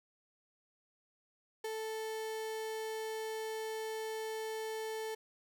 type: tone with ADSR envelope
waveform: 35% pulse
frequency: 440 Hz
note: A4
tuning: in tune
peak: -34 dBFS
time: 1.64-5.15 s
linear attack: 6 ms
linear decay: 24 ms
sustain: -2 dB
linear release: 8 ms
effects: none